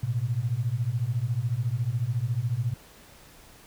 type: beating tone pair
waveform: sine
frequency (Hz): 111.5 / 125.5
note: A2 / B2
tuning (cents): +23 / +28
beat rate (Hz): 14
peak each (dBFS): -28 / -27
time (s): 0.03-2.74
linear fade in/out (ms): 5
effects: pink hiss -52 dBFS RMS until 3.66 s